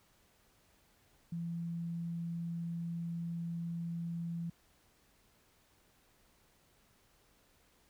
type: tone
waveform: sine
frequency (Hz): 168.9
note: E3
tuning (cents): +42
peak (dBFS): -36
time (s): 1.32-4.5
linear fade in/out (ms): 5
effects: pink hiss -69 dBFS RMS until 7.89 s